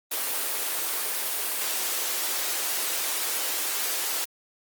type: high-pass noise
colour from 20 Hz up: white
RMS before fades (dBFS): -28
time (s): 0.11-4.25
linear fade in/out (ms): 10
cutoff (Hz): 320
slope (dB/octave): 24
effects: Opus 24 kbps